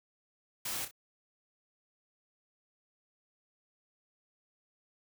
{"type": "noise with echo", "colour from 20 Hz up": "white", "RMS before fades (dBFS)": -37, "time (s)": [0.65, 0.85], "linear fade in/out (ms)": 5, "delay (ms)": 31, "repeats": 2, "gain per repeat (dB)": -9, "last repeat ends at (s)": 0.912, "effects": []}